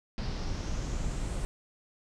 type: noise with low-pass filter sweep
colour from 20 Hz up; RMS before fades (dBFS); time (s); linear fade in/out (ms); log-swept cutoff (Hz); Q
brown; -33; 0.18-1.45; 0; 4800 to 8700; 3.6
effects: none